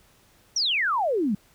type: exponential sweep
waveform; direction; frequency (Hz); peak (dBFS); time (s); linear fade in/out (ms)
sine; down; 5920 to 186.9; -21; 0.56-1.35; 5
effects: pink hiss -59 dBFS RMS until 1.54 s